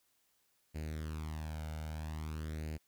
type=tone with flanger; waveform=sawtooth; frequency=77.78 Hz; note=D#2; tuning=in tune; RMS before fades=-41 dBFS; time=0.74-2.78 s; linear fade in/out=20 ms; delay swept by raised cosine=0.43 to 1.38 ms; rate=0.5 Hz; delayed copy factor=+0.7; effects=white hiss -75 dBFS RMS until 2.87 s